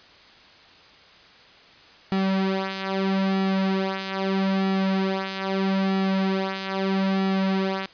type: tone with flanger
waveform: sawtooth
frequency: 192.2 Hz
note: G3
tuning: 34 cents flat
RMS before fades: -24 dBFS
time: 2.12-7.86 s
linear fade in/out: 0 ms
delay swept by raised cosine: 1.9 to 5.1 ms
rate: 0.78 Hz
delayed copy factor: -0.7
effects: white hiss -50 dBFS RMS until 7.93 s + resampled to 11025 Hz